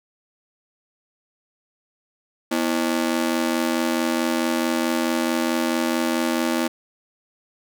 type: ring-modulated tone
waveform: sawtooth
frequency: 286.4 Hz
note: D4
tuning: 43 cents flat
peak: -13 dBFS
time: 2.51-6.68 s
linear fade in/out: 10 ms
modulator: 42.3 Hz
effects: none